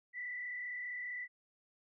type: tone with frequency modulation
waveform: sine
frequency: 1975.5 Hz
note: B6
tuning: in tune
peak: -39 dBFS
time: 0.13-1.28 s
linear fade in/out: 50 ms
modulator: 35.3 Hz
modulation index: 1.1
effects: none